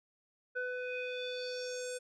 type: tone with low-pass filter sweep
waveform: square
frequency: 499.6 Hz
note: B4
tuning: 20 cents sharp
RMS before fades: -39 dBFS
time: 0.55-1.99 s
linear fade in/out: 20 ms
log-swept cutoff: 1500 to 8700 Hz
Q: 4.6
effects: none